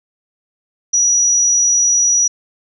sine tone, 5830 Hz, F#8, 26 cents flat, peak -10 dBFS, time 0.93-2.28 s, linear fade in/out 10 ms, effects none

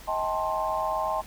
sine chord, A half-diminished seventh, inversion second, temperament just, 633.6 / 792 / 880 / 1056 Hz, Eb5 / G5 / A5 / C6, +31 / +18 / 0 / +16 cents, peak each -30 / -32 / -31 / -30 dBFS, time 0.07-1.22 s, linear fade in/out 20 ms, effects added 47 Hz sine -47 dBFS peak until 1.26 s + pink hiss -48 dBFS RMS until 1.26 s

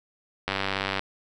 click train, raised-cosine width 0.3 ms, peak -10 dBFS, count 51, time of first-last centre 0.48-0.994 s, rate 97.3 Hz, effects none

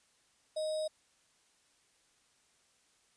sine tone with sample-and-hold, 622.3 Hz, D#5, in tune, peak -32 dBFS, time 0.56-0.88 s, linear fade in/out 10 ms, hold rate 4410 Hz, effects white hiss -70 dBFS RMS until 3.16 s + resampled to 22050 Hz

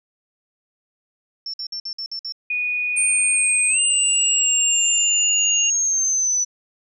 sine tone bursts, 5400 Hz, E8, 41 cents sharp, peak -26 dBFS, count 7, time 1.46-2.323 s, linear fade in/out 2 ms, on 77 ms, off 54 ms
sine tone with pitch glide, 2467 to 2801 Hz, D#7 to F7, -15 to +4 cents, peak -20 dBFS, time 2.5-5.7 s, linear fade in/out 5 ms, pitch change +219 cents, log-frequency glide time 3.69-3.79 s
sine linear sweep, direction down, 8870 to 5940 Hz, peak -17 dBFS, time 2.96-6.45 s, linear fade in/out 20 ms
effects none

